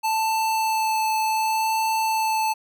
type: tone with vibrato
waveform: square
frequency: 880 Hz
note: A5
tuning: in tune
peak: -21 dBFS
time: 0.03-2.54 s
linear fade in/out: 20 ms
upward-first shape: sine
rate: 0.67 Hz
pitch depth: 10 cents each way
effects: none